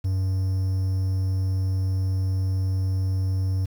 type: tone with quantisation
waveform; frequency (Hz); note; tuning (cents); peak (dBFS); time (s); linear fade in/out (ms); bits
triangle; 94.5; F#2; +37; -19; 0.04-3.66; 10; 8
effects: none